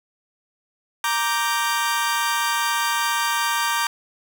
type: chord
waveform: sawtooth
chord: G minor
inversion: first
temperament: equal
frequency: 932.3 / 1174.7 / 1568 Hz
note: Bb5 / D6 / G6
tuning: 0 / 0 / 0 cents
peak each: -20 / -21 / -22 dBFS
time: 1.04-3.87 s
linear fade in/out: 2 ms
effects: none